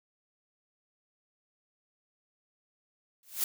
blue noise with exponential growth, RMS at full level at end -26 dBFS, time 3.23-3.44 s, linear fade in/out 1 ms, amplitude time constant 45 ms, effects none

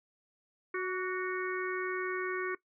harmonic tone with a mistuned harmonic, 368.6 Hz, F#4, 7 cents flat, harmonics 1 / 3 / 4 / 5 / 6, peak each -34 / -39 / -40 / -41 / -42 dBFS, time 0.74-2.55 s, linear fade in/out 5 ms, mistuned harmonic 3, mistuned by +38 cents, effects noise-tail reverb RT60 0.1 s tail -18 dB re dry

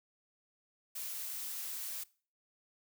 blue noise, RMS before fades -41 dBFS, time 0.95-2.04 s, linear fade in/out 10 ms, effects noise-tail reverb RT60 0.4 s tail -21 dB re dry

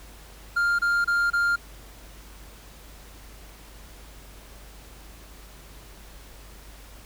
triangle tone bursts, 1400 Hz, F6, 4 cents sharp, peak -18 dBFS, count 4, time 0.56-1.561 s, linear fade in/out 10 ms, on 230 ms, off 27 ms, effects added 50 Hz sine -46 dBFS peak until 7.05 s + pink hiss -49 dBFS RMS until 7.05 s

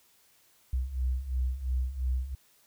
sine beating tone pair, 61.74 / 64.64 Hz, B1 / C2, 0 / -20 cents, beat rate 2.9 Hz, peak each -33 / -29 dBFS, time 0.73-2.35 s, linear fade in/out 5 ms, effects white hiss -64 dBFS RMS until 2.66 s

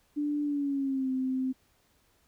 sine tone with pitch glide, 293.7 to 260.1 Hz, D4 to C4, 0 to -10 cents, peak -27 dBFS, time 0.16-1.53 s, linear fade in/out 20 ms, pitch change -210 cents, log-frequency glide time 0.43-1.11 s, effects pink hiss -68 dBFS RMS until 2.27 s

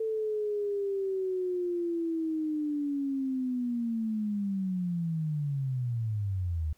sine linear sweep, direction down, 445 to 74.5 Hz, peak -28 dBFS, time 0-6.73 s, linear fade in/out 5 ms, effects pink hiss -67 dBFS RMS until 6.77 s

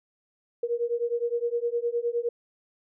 sine beating tone pair, 468.9 / 478.6 Hz, A#4 / A#4, +10 / +46 cents, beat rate 9.7 Hz, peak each -28 dBFS, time 0.63-2.29 s, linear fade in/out 5 ms, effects none

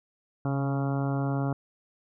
harmonic tone with a mistuned harmonic, 138.59 Hz, C#3, in tune, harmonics 1 / 2 / 3 / 4 / 5 / 6 / 7 / 8 / 9 / 10, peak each -27 / -31 / -39 / -39 / -38 / -41 / -46 / -44 / -46 / -44 dBFS, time 0.45-1.53 s, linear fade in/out 2 ms, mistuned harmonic 1, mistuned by -24 cents, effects none

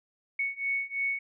sine beating tone pair, 2217 / 2220 Hz, C#7 / C#7, 0 / +2 cents, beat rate 3 Hz, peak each -32 / -31 dBFS, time 0.39-1.19 s, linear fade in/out 5 ms, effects none

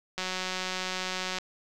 click train, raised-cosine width 0.2 ms, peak -15 dBFS, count 224, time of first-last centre 0.18-1.385 s, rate 185 Hz, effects none

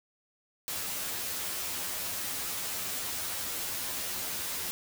white noise with comb filter, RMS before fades -35 dBFS, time 0.68-4.71 s, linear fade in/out 0 ms, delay 11 ms, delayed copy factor +0.95, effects none

